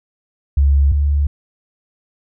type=tone pair in turn; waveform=sine; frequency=70 / 72.01 Hz; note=C#2 / D2; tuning=+18 / -33 cents; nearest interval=unison; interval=49 cents; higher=second; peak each=-9 / -12 dBFS; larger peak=first; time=0.57-0.92 / 0.92-1.27 s; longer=neither; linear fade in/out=5 ms; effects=none